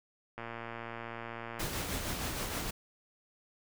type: click train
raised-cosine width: 0.5 ms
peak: -26 dBFS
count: 144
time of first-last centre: 0.38-1.613 s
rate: 116 Hz
type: noise with tremolo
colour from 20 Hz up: pink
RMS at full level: -35 dBFS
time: 1.59-2.71 s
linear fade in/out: 10 ms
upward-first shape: sine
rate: 6.4 Hz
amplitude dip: 35%
effects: none